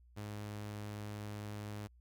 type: tone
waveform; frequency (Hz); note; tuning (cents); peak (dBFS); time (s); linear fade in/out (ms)
sawtooth; 104.4; G#2; +10; -38; 0.16-1.88; 20
effects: added 60 Hz sine -60 dBFS peak until 2 s